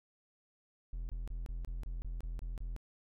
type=tone bursts; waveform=triangle; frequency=42.07 Hz; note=E1; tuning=36 cents sharp; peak=-35 dBFS; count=10; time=0.93-2.764 s; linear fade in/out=0 ms; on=160 ms; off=26 ms; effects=none